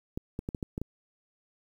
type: clicks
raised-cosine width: 3 ms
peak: -20 dBFS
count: 7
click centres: 0.175 / 0.391 / 0.489 / 0.548 / 0.628 / 0.779 / 0.816 s
effects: 9-bit